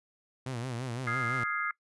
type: tone with vibrato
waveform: sawtooth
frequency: 123.5 Hz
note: B2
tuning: in tune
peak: -30 dBFS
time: 0.46-1.44 s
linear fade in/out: 5 ms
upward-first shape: sine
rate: 5.9 Hz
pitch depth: 120 cents each way
type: chord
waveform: sine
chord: F minor seventh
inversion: third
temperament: equal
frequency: 1244.5 / 1396.9 / 1661.2 / 2093 Hz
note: Eb6 / F6 / Ab6 / C7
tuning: 0 / 0 / 0 / 0 cents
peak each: -34 / -36 / -36 / -35 dBFS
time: 1.07-1.71 s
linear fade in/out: 2 ms
effects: noise-tail reverb RT60 0.1 s tail -21 dB re dry + resampled to 24000 Hz